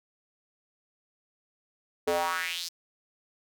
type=tone with high-pass filter sweep; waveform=square; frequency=86 Hz; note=F2; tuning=26 cents flat; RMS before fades=-30 dBFS; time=2.07-2.69 s; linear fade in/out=10 ms; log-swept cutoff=420 to 5400 Hz; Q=3.5; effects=none